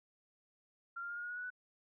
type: tone with pitch steps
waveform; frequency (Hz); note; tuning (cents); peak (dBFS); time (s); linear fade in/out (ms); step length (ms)
sine; 1383 / 1397.5 / 1412.1 / 1426.8 / 1441.7 / 1456.8 / 1472 / 1487.4; F6 / F6 / F6 / F6 / F#6 / F#6 / F#6 / F#6; -17 / +1 / +19 / +37 / -45 / -27 / -9 / +9; -40; 0.96-1.504; 10; 68
effects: none